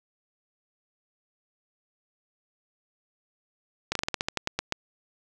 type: slowing click train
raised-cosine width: 0.2 ms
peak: -9 dBFS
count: 12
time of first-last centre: 3.92-4.724 s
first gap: 33 ms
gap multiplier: 1.15
effects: none